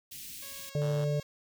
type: band-stop noise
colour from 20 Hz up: white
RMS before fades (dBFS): -44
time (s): 0.11-0.7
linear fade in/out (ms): 10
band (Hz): 290 to 2300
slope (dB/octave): 24
type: tone with pitch glide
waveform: 5% pulse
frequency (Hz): 550 to 545.9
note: C#5 to C#5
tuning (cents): -14 to -27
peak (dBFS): -36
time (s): 0.42-1.23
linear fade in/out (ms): 5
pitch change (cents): -13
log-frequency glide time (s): 0.68-0.76
type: harmonic tone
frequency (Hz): 146.83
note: D3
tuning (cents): 0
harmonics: 1 / 3 / 4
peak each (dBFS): -28 / -36 / -34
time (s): 0.75-1.2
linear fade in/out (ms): 2
type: tone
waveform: 5% pulse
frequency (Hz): 113.4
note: A#2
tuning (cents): -47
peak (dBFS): -31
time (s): 0.81-1.05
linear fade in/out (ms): 10
effects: none